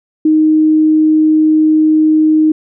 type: tone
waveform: sine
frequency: 311.1 Hz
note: D#4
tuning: in tune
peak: -6 dBFS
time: 0.25-2.52 s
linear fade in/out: 5 ms
effects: none